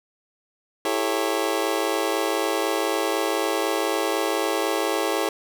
25% pulse chord, A dominant seventh, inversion second, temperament just, 330 / 396 / 440 / 550 Hz, E4 / G4 / A4 / C#5, +2 / +18 / 0 / -14 cents, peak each -24 dBFS, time 0.85-5.29 s, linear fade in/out 2 ms, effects none

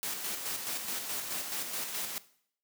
white noise with tremolo, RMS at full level -35 dBFS, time 0.03-2.18 s, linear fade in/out 0 ms, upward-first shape square, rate 4.7 Hz, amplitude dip 40%, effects noise-tail reverb RT60 0.6 s tail -17 dB re dry + high-pass 150 Hz 12 dB/octave

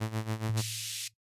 sawtooth tone with tremolo, 110 Hz, A2, in tune, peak -25 dBFS, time 0-0.62 s, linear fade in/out 20 ms, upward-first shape sine, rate 7.1 Hz, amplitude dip 80%
sine tone with exponential decay, 110.2 Hz, A2, 3 cents sharp, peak -29 dBFS, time 0.49-1.14 s, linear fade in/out 5 ms, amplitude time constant 140 ms
pink band-pass noise, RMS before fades -38 dBFS, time 0.57-1.08 s, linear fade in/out 5 ms, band 2800 to 11000 Hz, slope 24 dB/octave
effects noise-tail reverb RT60 0.1 s tail -17 dB re dry + resampled to 32000 Hz

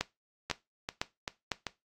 two click trains, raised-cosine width 0.2 ms, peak -16 / -12 dBFS, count 4 / 4, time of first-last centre 0.5-1.667 / 0.01-1.518 s, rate 2.57 / 1.99 Hz, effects noise-tail reverb RT60 0.2 s tail -17 dB re dry + AAC 48 kbps

